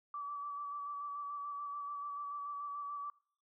sine tone with vibrato, 1153 Hz, D6, 32 cents flat, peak -39 dBFS, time 0.14-3.1 s, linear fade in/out 2 ms, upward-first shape square, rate 6.9 Hz, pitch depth 18 cents each way, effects noise-tail reverb RT60 0.5 s tail -22 dB re dry

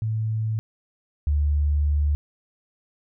sine tone pair in turn, 110 / 73.42 Hz, A2 / D2, 0 / 0 cents, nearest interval perfect fifth, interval 700 cents, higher first, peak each -22 / -18 dBFS, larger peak second, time 0.02-0.59 / 1.27-2.15 s, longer second, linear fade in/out 0 ms, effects none

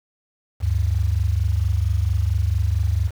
sine tone pair together, 73.42 / 97.83 Hz, D2 / G2, 0 / -3 cents, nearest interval perfect fourth, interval 497 cents, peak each -20 dBFS, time 0.6-3.11 s, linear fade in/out 50 ms, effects 7-bit

